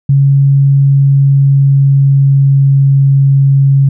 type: tone with pitch glide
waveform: sine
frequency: 138.59 to 137.55 Hz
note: C#3 to C#3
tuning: 0 to -13 cents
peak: -4 dBFS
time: 0.09-3.89 s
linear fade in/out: 5 ms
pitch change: -13 cents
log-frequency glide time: 0.76-3.02 s
effects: none